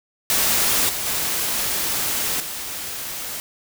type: noise with level steps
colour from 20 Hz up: white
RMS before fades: -19 / -26 / -23 / -30 dBFS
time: 0.3-3.4 s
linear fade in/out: 0 ms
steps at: 0.89 / 1.06 / 2.4 s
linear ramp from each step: 2 ms
effects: none